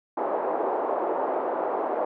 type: band-pass noise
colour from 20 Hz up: white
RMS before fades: -27 dBFS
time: 0.17-2.05 s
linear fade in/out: 5 ms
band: 350 to 860 Hz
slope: 24 dB/octave
effects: none